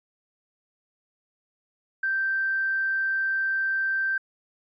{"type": "tone with hard clipping", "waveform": "triangle", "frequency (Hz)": 1565, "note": "G6", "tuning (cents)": -3, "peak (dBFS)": -23, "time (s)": [2.03, 4.18], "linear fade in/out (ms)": 5, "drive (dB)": 3, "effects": ["resampled to 16000 Hz"]}